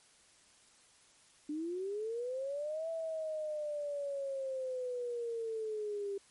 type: linear two-way sweep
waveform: sine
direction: up then down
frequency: 291.9 to 659.3 to 393.9 Hz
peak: -35 dBFS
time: 1.49-6.18 s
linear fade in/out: 5 ms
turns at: 2.89 s
effects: white hiss -64 dBFS RMS until 6.3 s + MP3 48 kbps